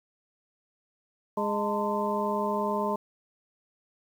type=harmonic tone with a mistuned harmonic; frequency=206.9 Hz; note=G#3; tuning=6 cents flat; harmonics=1 / 2 / 3 / 4 / 5; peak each=-32 / -32 / -32 / -32 / -32 dBFS; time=1.37-2.96 s; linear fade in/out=5 ms; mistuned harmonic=4; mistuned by=+130 cents; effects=9-bit